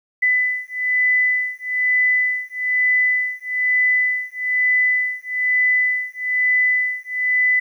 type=beating tone pair; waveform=sine; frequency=2000 / 2001.1 Hz; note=B6 / B6; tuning=+21 / +22 cents; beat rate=1.1 Hz; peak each=-19 dBFS; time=0.22-7.6 s; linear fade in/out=10 ms; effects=9-bit